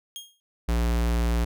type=tone with exponential decay; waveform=sawtooth; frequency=3247 Hz; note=G#7; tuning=40 cents flat; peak=-29 dBFS; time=0.16-0.4 s; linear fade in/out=0 ms; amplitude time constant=51 ms
type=tone; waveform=square; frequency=58.27 Hz; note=A#1; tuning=in tune; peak=-22 dBFS; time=0.68-1.45 s; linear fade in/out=10 ms
effects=none